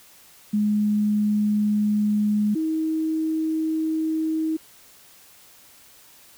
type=tone pair in turn; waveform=sine; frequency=209.4 / 317.3 Hz; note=G#3 / D#4; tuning=+15 / +34 cents; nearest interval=perfect fifth; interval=719 cents; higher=second; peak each=-18 / -21 dBFS; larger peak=first; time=0.53-2.55 / 2.55-4.57 s; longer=neither; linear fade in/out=10 ms; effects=white hiss -51 dBFS RMS until 6.37 s